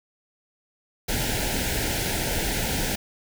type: band-stop noise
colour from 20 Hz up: pink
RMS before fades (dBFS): -26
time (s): 1.08-2.96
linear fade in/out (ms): 10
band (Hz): 940 to 1400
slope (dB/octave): 96
effects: none